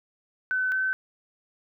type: tone pair in turn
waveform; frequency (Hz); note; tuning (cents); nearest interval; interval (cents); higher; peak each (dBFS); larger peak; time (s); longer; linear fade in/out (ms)
sine; 1515 / 1529.1; F#6 / G6; +40 / -43; unison; 17; second; -23; neither; 0.51-0.72 / 0.72-0.93; neither; 0
effects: none